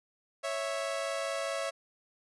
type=tone pair together; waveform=sawtooth; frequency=553.3 / 658 Hz; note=C#5 / E5; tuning=-3 / -3 cents; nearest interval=minor third; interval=300 cents; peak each=-31 / -31 dBFS; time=0.43-1.71 s; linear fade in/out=20 ms; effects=resampled to 24000 Hz